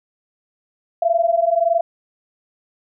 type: tone pair together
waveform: sine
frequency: 664.5 / 686 Hz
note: E5 / F5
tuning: +14 / -31 cents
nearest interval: minor second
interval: 55 cents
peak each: -17 dBFS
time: 1.02-1.81 s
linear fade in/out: 5 ms
effects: none